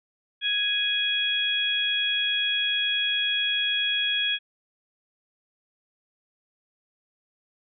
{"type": "harmonic tone", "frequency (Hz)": 830.6, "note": "G#5", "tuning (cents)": 0, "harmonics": [2, 3, 4], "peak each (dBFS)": [-30, -29, -24], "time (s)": [0.41, 4.39], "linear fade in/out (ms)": 50, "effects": []}